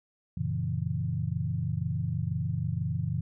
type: chord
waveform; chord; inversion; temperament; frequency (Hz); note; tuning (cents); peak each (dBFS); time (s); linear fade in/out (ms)
sine; F# dominant seventh; none; equal; 92.5 / 116.54 / 138.59 / 164.81; F#2 / A#2 / C#3 / E3; 0 / 0 / 0 / 0; -34 / -33 / -33 / -33; 0.37-3.21; 5
effects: none